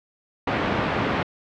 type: band-pass noise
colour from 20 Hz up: pink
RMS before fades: -24 dBFS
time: 0.47-1.23 s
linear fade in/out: 5 ms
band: 120 to 2400 Hz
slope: 12 dB/octave
effects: low-pass 4000 Hz 12 dB/octave